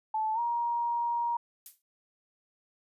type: tone with pitch glide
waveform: sine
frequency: 871 to 944.4 Hz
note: A5 to A#5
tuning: -18 to +22 cents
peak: -27 dBFS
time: 0.14-1.37 s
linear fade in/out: 5 ms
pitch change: +140 cents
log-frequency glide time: 0.34-0.39 s
type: noise with exponential decay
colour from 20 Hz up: violet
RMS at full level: -39 dBFS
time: 1.66-1.82 s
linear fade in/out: 1 ms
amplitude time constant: 33 ms
effects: resampled to 32000 Hz